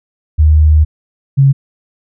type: tone pair in turn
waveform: sine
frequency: 76.9 / 137.02 Hz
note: D#2 / C#3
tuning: -20 / -20 cents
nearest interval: minor seventh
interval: 1000 cents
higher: second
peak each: -4 dBFS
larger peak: neither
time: 0.38-0.85 / 1.37-1.53 s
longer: first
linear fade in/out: 20 ms
effects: none